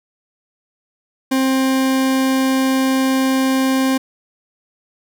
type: tone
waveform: 40% pulse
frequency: 264.2 Hz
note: C4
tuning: 17 cents sharp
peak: -13 dBFS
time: 1.31-3.98 s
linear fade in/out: 10 ms
effects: none